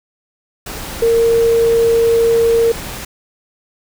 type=tone in noise; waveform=sine; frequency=461.1 Hz; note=A#4; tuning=19 cents flat; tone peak=-9 dBFS; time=1.02-2.72 s; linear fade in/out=5 ms; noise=pink; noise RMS=-27 dBFS; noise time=0.66-3.05 s; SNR=+15 dB; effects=none